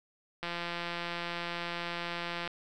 click train, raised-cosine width 0.3 ms, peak -20 dBFS, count 353, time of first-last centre 0.43-2.477 s, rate 172 Hz, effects none

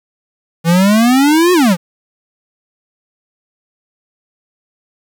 square exponential two-way sweep, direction up then down, 161.9 to 370 to 161.9 Hz, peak -8 dBFS, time 0.64-1.77 s, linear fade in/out 50 ms, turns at 1.53 s, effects 7-bit

